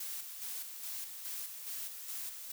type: noise with tremolo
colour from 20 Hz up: blue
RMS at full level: -41 dBFS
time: 0-2.52 s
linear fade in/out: 5 ms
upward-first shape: square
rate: 2.4 Hz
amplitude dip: 45%
effects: none